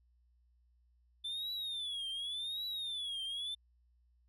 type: tone with vibrato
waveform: triangle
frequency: 3520 Hz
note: A7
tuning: in tune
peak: -36 dBFS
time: 1.24-3.55 s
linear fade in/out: 10 ms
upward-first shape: triangle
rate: 0.88 Hz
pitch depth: 200 cents each way
effects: added 60 Hz sine -67 dBFS peak until 4.28 s